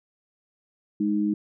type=tone pair together; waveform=sine; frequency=207.7 / 310.9 Hz; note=G#3 / D#4; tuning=0 / -1 cents; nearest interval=perfect fifth; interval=699 cents; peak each=-24 dBFS; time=1-1.34 s; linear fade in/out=5 ms; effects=none